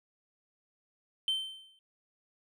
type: tone with exponential decay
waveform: triangle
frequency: 3100 Hz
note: G7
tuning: 20 cents flat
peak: -23 dBFS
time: 1.28-1.79 s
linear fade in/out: 1 ms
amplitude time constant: 110 ms
effects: tanh soft clip ceiling -21 dBFS